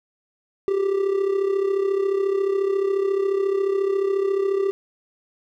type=tone with amplitude modulation; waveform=triangle; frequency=392 Hz; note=G4; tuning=in tune; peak=-14 dBFS; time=0.68-4.71 s; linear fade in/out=0 ms; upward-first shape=sine; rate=34.2 Hz; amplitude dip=65%; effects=none